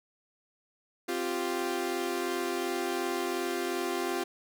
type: chord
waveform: sawtooth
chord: C suspended fourth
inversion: none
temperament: equal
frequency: 261.6 / 349.2 / 392 Hz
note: C4 / F4 / G4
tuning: 0 / 0 / 0 cents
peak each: -34 / -28 / -31 dBFS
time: 1.08-4.24 s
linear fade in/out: 10 ms
effects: none